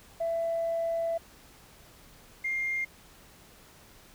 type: tone pair in turn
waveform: sine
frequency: 666 / 2114 Hz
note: E5 / C7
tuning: +18 / +17 cents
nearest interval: octave + minor sixth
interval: 1999 cents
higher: second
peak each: -26 / -27 dBFS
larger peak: first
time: 0.2-1.18 / 2.44-2.85 s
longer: first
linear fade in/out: 10 ms
effects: tanh soft clip ceiling -23 dBFS + pink hiss -55 dBFS RMS until 4.14 s